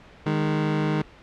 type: tone pair together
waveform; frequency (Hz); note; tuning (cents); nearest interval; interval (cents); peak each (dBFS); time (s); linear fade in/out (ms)
25% pulse; 154.2 / 205.8; D#3 / G#3; -15 / -16; perfect fourth; 499; -19 / -24; 0.26-1.02; 5
effects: pink hiss -49 dBFS RMS until 1.22 s + low-pass 3000 Hz 12 dB/octave